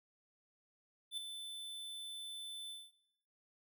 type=tone with ADSR envelope; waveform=square; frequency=3520 Hz; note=A7; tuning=in tune; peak=-37 dBFS; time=1.11-2.93 s; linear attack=66 ms; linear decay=4 ms; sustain=-7 dB; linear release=230 ms; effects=noise-tail reverb RT60 1.0 s tail -24 dB re dry